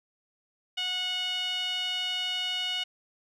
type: tone with band-pass filter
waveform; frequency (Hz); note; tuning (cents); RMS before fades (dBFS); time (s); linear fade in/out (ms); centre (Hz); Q
sawtooth; 732; F#5; -19; -31; 0.77-2.84; 10; 3100; 6.2
effects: none